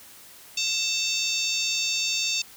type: harmonic tone with a mistuned harmonic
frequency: 909 Hz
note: A#5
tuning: 44 cents flat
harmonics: 3 / 4 / 5 / 6 / 7 / 8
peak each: -29 / -30 / -31 / -32 / -32 / -33 dBFS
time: 0.57-2.42 s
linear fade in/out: 5 ms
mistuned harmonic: 3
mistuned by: -45 cents
effects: white hiss -48 dBFS RMS until 2.56 s